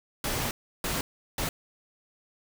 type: noise bursts at uneven times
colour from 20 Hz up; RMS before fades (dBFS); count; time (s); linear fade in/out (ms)
pink; -30; 3; 0.24-0.51 / 0.84-1.01 / 1.38-1.49; 2
effects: none